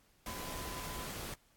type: tone in noise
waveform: sine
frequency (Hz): 1009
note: B5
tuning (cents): +37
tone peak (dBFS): -48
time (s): 0.27-1.07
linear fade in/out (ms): 2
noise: pink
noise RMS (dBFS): -43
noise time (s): 0.26-1.34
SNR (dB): -8
effects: pink hiss -69 dBFS RMS until 1.56 s + AAC 64 kbps